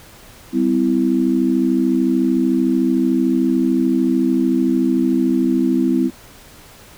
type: chord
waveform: sine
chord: C major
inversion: second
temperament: equal with one note detuned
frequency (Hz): 196 / 256.1 / 329.6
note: G3 / C4 / E4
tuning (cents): 0 / -37 / 0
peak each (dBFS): -21 / -16 / -18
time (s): 0.52-6.11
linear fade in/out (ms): 50
effects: pink hiss -43 dBFS RMS until 6.97 s